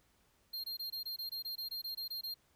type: tone bursts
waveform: square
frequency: 4203 Hz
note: C8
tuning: 7 cents sharp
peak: -39 dBFS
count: 14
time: 0.53-2.343 s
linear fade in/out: 10 ms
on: 110 ms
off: 21 ms
effects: pink hiss -72 dBFS RMS until 2.55 s